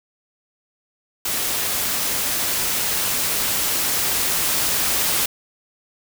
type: noise with level ramp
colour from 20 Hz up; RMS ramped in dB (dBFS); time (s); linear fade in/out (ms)
white; -23 to -20; 1.25-5.26; 5
effects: none